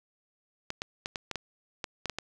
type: clicks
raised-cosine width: 0.2 ms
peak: -16 dBFS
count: 10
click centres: 0.704 / 0.819 / 1.059 / 1.158 / 1.313 / 1.357 / 1.842 / 2.057 / 2.097 / 2.186 s
effects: none